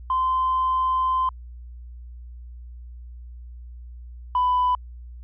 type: tone pair in turn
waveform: sine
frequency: 1034 / 997.2 Hz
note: C6 / B5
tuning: -21 / +16 cents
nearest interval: minor second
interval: 63 cents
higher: first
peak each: -18 / -16 dBFS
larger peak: second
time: 0.1-1.29 / 4.35-4.75 s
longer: first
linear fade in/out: 2 ms
effects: tanh soft clip ceiling -15 dBFS + added 60 Hz sine -37 dBFS peak until 5.23 s